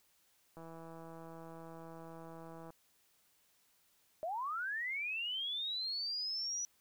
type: click train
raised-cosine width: 1 ms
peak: -38 dBFS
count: 351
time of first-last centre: 0.57-2.704 s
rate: 164 Hz
type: linear sweep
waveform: sine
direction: up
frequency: 607 to 5920 Hz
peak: -36 dBFS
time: 4.23-6.65 s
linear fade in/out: 0 ms
effects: white hiss -72 dBFS RMS until 6.8 s